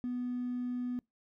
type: tone with hard clipping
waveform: triangle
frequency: 246.9 Hz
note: B3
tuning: in tune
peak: -33 dBFS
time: 0.04-0.99 s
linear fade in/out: 0 ms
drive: 3 dB
effects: noise-tail reverb RT60 0.2 s tail -26 dB re dry